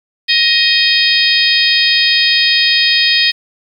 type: harmonic tone with a mistuned harmonic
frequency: 625 Hz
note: D#5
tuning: 8 cents sharp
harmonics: 3 / 4 / 5 / 6 / 7 / 8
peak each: -16 / -16 / -16 / -16 / -16 / -16 dBFS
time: 0.28-3.32 s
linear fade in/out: 20 ms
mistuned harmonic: 5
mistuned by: +41 cents
effects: 7-bit